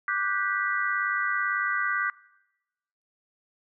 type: chord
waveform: sine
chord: G major seventh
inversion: second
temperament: just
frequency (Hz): 1176 / 1470 / 1568 / 1960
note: D6 / F#6 / G6 / B6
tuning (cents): +2 / -12 / 0 / -14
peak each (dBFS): -30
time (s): 0.08-2.1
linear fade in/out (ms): 2
effects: noise-tail reverb RT60 1.0 s tail -23 dB re dry